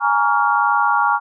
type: chord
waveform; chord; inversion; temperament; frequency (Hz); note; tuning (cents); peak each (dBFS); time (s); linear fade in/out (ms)
sine; Bb minor seventh; third; equal with one note detuned; 830.6 / 932.3 / 1130.1 / 1396.9; Ab5 / Bb5 / Db6 / F6; 0 / 0 / +33 / 0; -19; 0-1.2; 50
effects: none